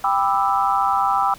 sine chord, E minor seventh, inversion first, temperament just, 791.1 / 988.9 / 1186.7 / 1318.5 Hz, G5 / B5 / D6 / E6, +16 / +2 / +18 / 0 cents, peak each -20 / -22 / -23 / -22 dBFS, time 0.04-1.34 s, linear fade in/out 2 ms, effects pink hiss -44 dBFS RMS until 1.38 s

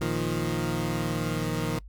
20% pulse chord, Bb suspended fourth, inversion none, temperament equal, 116.54 / 155.56 / 174.61 Hz, Bb2 / Eb3 / F3, 0 / 0 / 0 cents, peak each -27 / -25 / -27 dBFS, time 0.01-1.79 s, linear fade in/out 5 ms, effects noise-tail reverb RT60 0.1 s tail -23 dB re dry + added 50 Hz sine -42 dBFS peak until 1.88 s

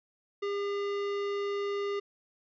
sine tone with hard clipping, 403.5 Hz, G#4, 50 cents flat, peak -32 dBFS, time 0.42-2 s, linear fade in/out 10 ms, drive 16 dB, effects resampled to 16000 Hz

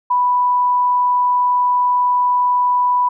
sine tone, 987.8 Hz, B5, in tune, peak -12 dBFS, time 0.1-3.09 s, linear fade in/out 10 ms, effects none

